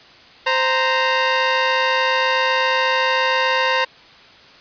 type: tone pair together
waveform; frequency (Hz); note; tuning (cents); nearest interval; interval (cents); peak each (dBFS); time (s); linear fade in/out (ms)
15% pulse; 521 / 928.3; C5 / A#5; -7 / -7; minor seventh; 1000; -12; 0.46-3.85; 10
effects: white hiss -45 dBFS RMS until 4.6 s + resampled to 11025 Hz